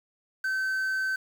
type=tone with quantisation; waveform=triangle; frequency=1537 Hz; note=G6; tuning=35 cents flat; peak=-24 dBFS; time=0.44-1.16 s; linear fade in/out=5 ms; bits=8; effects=none